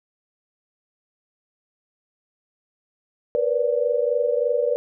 sine tone cluster, 475.5 / 498.8 / 581 Hz, A#4 / B4 / D5, +34 / +17 / -19 cents, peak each -23 dBFS, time 3.35-4.76 s, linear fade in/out 0 ms, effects none

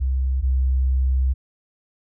sine tone pair in turn, 65.41 / 65.1 Hz, C2 / C2, 0 / -8 cents, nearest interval unison, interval 8 cents, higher first, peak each -18 / -16 dBFS, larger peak second, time 0-0.42 / 0.42-1.34 s, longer second, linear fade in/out 20 ms, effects none

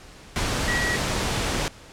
sine tone in noise, 1921 Hz, B6, 48 cents flat, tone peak -24 dBFS, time 0.68-0.96 s, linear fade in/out 0 ms, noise pink, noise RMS -25 dBFS, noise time 0.36-1.68 s, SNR -2 dB, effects pink hiss -46 dBFS RMS until 1.92 s + low-pass 8000 Hz 12 dB/octave

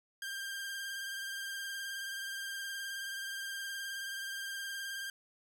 sawtooth tone with vibrato, 1592 Hz, G6, 26 cents sharp, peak -35 dBFS, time 0.22-5.1 s, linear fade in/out 2 ms, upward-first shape sine, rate 19 Hz, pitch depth 25 cents each way, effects none

